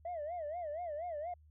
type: tone with vibrato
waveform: sine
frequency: 647 Hz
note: E5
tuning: 32 cents flat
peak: -36 dBFS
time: 0.05-1.34 s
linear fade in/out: 5 ms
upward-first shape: sine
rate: 4.2 Hz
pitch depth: 180 cents each way
effects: tanh soft clip ceiling -35 dBFS + added 76 Hz sine -59 dBFS peak until 1.5 s